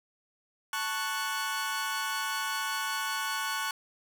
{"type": "chord", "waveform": "sawtooth", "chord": "F# minor", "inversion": "first", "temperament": "equal", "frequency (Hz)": [880, 1108.7, 1480], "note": ["A5", "C#6", "F#6"], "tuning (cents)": [0, 0, 0], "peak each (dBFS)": [-33, -31, -30], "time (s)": [0.73, 3.71], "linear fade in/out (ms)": 2, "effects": ["9-bit"]}